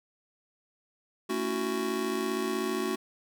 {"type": "chord", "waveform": "square", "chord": "F# minor seventh", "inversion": "first", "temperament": "just", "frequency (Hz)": [222, 277.5, 333, 370], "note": ["A3", "C#4", "E4", "F#4"], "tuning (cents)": [16, 2, 18, 0], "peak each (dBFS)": [-36, -37, -38, -32], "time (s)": [1.29, 2.96], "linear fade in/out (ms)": 10, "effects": []}